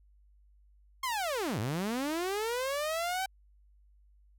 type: linear two-way sweep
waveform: sawtooth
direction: down then up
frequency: 1083 to 97.7 to 776 Hz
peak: -27 dBFS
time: 1.03-3.26 s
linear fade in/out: 5 ms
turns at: 1.59 s
effects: added 50 Hz sine -59 dBFS peak until 4.38 s